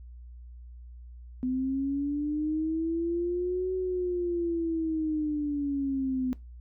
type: linear two-way sweep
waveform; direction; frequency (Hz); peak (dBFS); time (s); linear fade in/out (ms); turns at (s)
sine; up then down; 252.4 to 373.8 to 252.4; -26; 1.43-6.33; 0; 3.74
effects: noise-tail reverb RT60 0.2 s tail -19 dB re dry + added 60 Hz sine -43 dBFS peak until 6.6 s

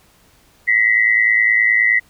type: tone pair together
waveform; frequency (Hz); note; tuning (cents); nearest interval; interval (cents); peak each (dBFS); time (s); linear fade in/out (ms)
sine; 1924.3 / 2034; B6 / C7; -45 / -50; minor second; 95; -14; 0.67-2; 20
effects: pink hiss -53 dBFS RMS until 2.09 s

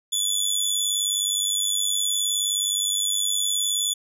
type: tone with amplitude modulation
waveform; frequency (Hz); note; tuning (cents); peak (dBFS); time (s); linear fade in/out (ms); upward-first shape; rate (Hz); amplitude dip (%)
20% pulse; 3451; A7; -34; -13; 0.12-3.94; 10; sine; 99.3; 60
effects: none

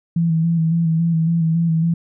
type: tone with vibrato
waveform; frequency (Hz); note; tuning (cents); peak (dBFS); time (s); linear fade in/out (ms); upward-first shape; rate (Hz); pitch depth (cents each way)
sine; 164.81; E3; 0; -14; 0.16-1.94; 5; square; 3.6; 31
effects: none

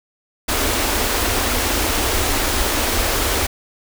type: band-stop noise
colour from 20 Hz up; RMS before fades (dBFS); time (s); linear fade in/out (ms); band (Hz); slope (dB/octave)
pink; -19; 0.48-3.47; 10; 100 to 230; 48
effects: none

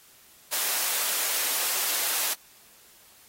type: high-pass noise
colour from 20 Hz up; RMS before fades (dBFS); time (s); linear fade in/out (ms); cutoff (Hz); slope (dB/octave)
white; -27; 0.52-2.34; 10; 510; 12
effects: white hiss -55 dBFS RMS until 3.28 s + AAC 48 kbps

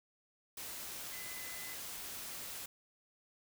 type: tone in noise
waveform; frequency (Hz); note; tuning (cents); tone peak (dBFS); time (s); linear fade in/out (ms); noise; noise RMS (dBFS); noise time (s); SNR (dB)
sine; 2021; B6; +39; -50; 1.12-1.74; 5; white; -45; 0.57-2.66; -8
effects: none

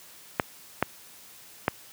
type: clicks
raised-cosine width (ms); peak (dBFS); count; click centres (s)
0.5; -6; 3; 0.398 / 0.826 / 1.681
effects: white hiss -50 dBFS RMS until 1.92 s + high-pass 80 Hz 12 dB/octave

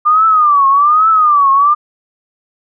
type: tone with vibrato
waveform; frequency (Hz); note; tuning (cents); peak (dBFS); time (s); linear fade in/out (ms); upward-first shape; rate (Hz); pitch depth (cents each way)
sine; 1196; D6; +31; -6; 0.05-1.75; 20; triangle; 1.2; 180
effects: none

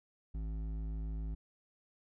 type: tone with hard clipping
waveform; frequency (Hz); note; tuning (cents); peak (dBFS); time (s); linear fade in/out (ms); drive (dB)
sine; 53.6; A1; -45; -38; 0.34-1.35; 10; 10
effects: none

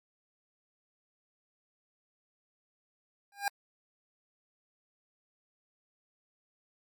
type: tone with exponential growth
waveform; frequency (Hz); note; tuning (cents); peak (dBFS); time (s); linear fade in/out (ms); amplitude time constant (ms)
25% pulse; 805; G5; +46; -21; 3.32-3.48; 2; 34
effects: MP3 96 kbps

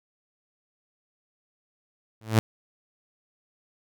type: tone with exponential growth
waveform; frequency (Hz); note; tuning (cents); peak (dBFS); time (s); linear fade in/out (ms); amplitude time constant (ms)
sawtooth; 110.2; A2; +3; -10; 2.21-2.39; 0; 39
effects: none

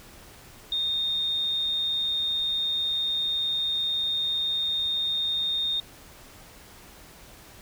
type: tone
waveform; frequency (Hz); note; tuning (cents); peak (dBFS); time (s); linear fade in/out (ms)
sine; 3671; A#7; -27; -24; 0.72-5.8; 2
effects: pink hiss -49 dBFS RMS until 7.61 s

